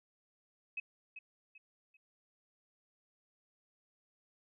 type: tone with echo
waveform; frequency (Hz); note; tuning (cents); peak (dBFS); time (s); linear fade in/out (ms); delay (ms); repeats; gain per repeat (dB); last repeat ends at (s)
sine; 2555; D#7; +45; -36; 0.77-0.8; 5; 390; 3; -9; 1.97
effects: none